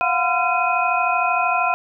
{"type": "tone cluster", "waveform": "sine", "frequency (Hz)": [702, 735, 1018, 1369, 2503], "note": ["F5", "F#5", "C6", "F6", "D#7"], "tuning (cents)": [9, -12, -48, -35, 10], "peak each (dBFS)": -23, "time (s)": [0.01, 1.74], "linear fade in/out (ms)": 0, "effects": []}